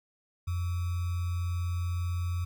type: tone with sample-and-hold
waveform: sine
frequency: 87.8 Hz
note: F2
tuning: 10 cents sharp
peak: -28 dBFS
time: 0.47-2.45 s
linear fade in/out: 10 ms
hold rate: 1225 Hz
effects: none